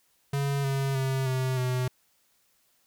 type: tone with pitch steps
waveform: square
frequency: 140 / 136.57 / 133.22 / 129.95 / 126.76 Hz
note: C#3 / C#3 / C3 / C3 / B2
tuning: +18 / -25 / +32 / -11 / +46 cents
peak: -26 dBFS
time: 0.33-1.88 s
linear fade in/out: 5 ms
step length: 310 ms
effects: white hiss -68 dBFS RMS until 2.86 s